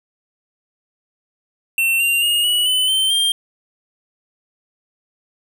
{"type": "tone with pitch steps", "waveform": "square", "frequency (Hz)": [2700, 2776, 2854, 2934, 3017, 3101, 3189], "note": ["E7", "F7", "F7", "F#7", "F#7", "G7", "G7"], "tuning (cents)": [41, -11, 37, -15, 33, -19, 29], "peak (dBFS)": -15, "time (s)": [1.78, 3.32], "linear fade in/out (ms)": 2, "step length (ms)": 220, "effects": []}